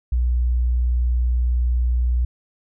sine tone, 60.8 Hz, B1, 26 cents flat, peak -16 dBFS, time 0.12-2.25 s, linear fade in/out 5 ms, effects none

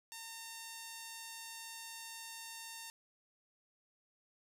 5% pulse tone, 911 Hz, A#5, 40 cents flat, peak -34 dBFS, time 0.12-2.9 s, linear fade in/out 0 ms, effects none

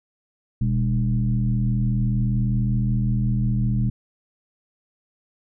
sine tone with frequency modulation, 122.2 Hz, B2, 18 cents flat, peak -18 dBFS, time 0.61-3.9 s, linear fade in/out 5 ms, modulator 79.6 Hz, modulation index 1, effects none

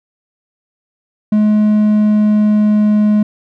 triangle tone with pitch glide, 211.9 to 210.6 Hz, G#3 to G#3, +35 to +24 cents, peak -6 dBFS, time 1.32-3.23 s, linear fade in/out 5 ms, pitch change -11 cents, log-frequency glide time 1.58-3.04 s, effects none

